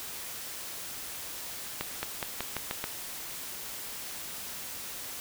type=accelerating click train; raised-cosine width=0.3 ms; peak=-15 dBFS; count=7; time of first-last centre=1.81-2.841 s; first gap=220 ms; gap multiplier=0.9; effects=white hiss -40 dBFS RMS until 5.2 s